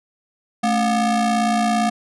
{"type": "ring-modulated tone", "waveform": "square", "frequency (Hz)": 246.9, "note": "B3", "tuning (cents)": 0, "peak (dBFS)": -14, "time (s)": [0.63, 1.9], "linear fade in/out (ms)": 10, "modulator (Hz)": 465, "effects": ["resampled to 24000 Hz"]}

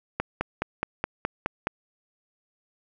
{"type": "click train", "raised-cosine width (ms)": 0.5, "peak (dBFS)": -10, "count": 8, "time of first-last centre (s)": [0.2, 1.671], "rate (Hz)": 4.76, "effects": []}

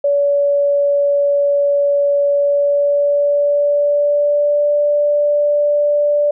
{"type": "tone with pitch glide", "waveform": "sine", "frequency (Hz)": [570, 585.7], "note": ["C#5", "D5"], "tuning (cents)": [48, -5], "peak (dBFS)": -11, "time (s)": [0.04, 6.31], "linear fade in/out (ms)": 5, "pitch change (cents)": 47, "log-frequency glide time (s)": [2.27, 4.73], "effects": []}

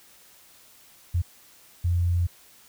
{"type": "tone bursts at uneven times", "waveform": "sine", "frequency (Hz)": 87.2, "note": "F2", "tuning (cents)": -2, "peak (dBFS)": -20, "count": 2, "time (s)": [[1.14, 1.22], [1.84, 2.27]], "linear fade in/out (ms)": 10, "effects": ["white hiss -54 dBFS RMS until 2.68 s"]}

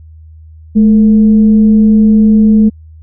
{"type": "tone with frequency modulation", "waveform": "sine", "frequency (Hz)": 214.7, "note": "A3", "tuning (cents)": -42, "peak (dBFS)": -3, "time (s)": [0.75, 2.7], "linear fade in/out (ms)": 20, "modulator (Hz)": 241, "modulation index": 0.23, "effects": ["added 79 Hz sine -32 dBFS peak until 3.02 s"]}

